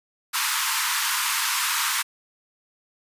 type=high-pass noise; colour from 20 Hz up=pink; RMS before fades=-24 dBFS; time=0.33-2.03 s; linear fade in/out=20 ms; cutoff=910 Hz; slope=96 dB/octave; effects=resampled to 32000 Hz